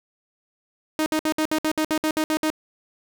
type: tone bursts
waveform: sawtooth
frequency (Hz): 311.1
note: D#4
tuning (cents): 0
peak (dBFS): -16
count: 12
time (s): 0.99-2.502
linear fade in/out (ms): 0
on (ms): 71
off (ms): 60
effects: none